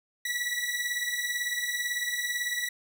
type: beating tone pair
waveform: sawtooth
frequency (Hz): 1932 / 1950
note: B6 / B6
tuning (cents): -39 / -23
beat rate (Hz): 18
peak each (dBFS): -30 / -27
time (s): 0.25-2.69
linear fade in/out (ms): 5
effects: none

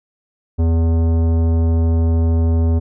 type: tone with tanh clipping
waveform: sine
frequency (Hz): 82.41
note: E2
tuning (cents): 0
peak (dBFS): -14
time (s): 0.58-2.8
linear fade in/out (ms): 20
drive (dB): 15
effects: none

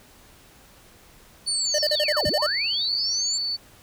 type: tone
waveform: sine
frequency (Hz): 4485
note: C#8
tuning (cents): +19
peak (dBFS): -24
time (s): 1.46-3.57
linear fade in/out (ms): 20
type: linear two-way sweep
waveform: sine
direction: down then up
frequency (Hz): 9460 to 43.19 to 7460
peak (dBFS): -26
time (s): 1.47-3.38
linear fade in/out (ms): 10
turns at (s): 2.27
type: tone bursts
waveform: square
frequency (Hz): 600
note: D5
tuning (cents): +37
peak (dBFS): -22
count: 9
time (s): 1.74-2.466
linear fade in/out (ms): 5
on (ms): 46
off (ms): 39
effects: pink hiss -52 dBFS RMS until 3.82 s

